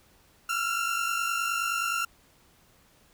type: tone pair together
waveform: 30% pulse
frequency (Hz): 1347.3 / 1396.9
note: E6 / F6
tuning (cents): +37 / 0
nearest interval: minor second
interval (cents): 63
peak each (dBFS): -27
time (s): 0.49-2.05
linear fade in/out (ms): 5
effects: pink hiss -61 dBFS RMS until 3.13 s